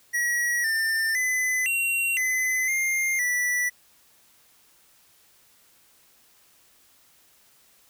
square tone with pitch steps, 1916 / 1795 / 2015 / 2744 / 2027 / 2114 / 1963 Hz, A#6 / A6 / B6 / F7 / B6 / C7 / B6, +47 / +34 / +34 / -31 / +45 / +17 / -11 cents, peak -23 dBFS, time 0.13-3.7 s, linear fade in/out 20 ms, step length 510 ms, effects white hiss -59 dBFS RMS until 7.89 s

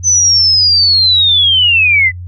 sine linear sweep, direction down, 6140 to 1975.5 Hz, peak -6 dBFS, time 0.03-2.12 s, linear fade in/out 50 ms, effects noise-tail reverb RT60 0.1 s tail -26 dB re dry + added 89 Hz sine -23 dBFS peak until 2.27 s

